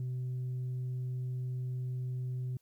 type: tone with tanh clipping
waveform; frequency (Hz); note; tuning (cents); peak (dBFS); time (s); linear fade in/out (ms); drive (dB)
sine; 126.8; B2; +46; -34; 0-2.57; 2; 1
effects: white hiss -75 dBFS RMS until 2.61 s